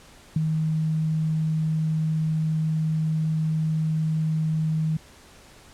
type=tone with ADSR envelope; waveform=sine; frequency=157.6 Hz; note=D#3; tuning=23 cents sharp; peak=-16 dBFS; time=0.36-4.97 s; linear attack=4 ms; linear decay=16 ms; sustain=-5 dB; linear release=5 ms; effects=pink hiss -50 dBFS RMS until 5.73 s + low-pass 10000 Hz 12 dB/octave